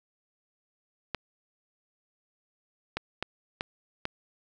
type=clicks; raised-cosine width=0.3 ms; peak=-14 dBFS; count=5; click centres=1.147 / 2.97 / 3.226 / 3.609 / 4.054 s; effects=none